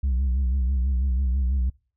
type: tone with vibrato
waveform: sine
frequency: 64.7 Hz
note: C2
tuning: 19 cents flat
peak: -17 dBFS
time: 0.03-1.7 s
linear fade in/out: 10 ms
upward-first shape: sine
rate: 6.1 Hz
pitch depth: 100 cents each way
effects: noise-tail reverb RT60 0.4 s tail -25 dB re dry + tanh soft clip ceiling -19 dBFS